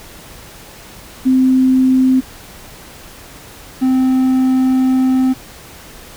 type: tone pair in turn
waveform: sine / triangle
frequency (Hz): 259.5 / 259.5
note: C4 / C4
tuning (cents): -14 / -14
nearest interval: unison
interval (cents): 0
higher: neither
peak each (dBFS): -8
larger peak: neither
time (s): 1.25-2.21 / 3.81-5.34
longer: second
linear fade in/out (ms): 20
effects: pink hiss -37 dBFS RMS until 6.16 s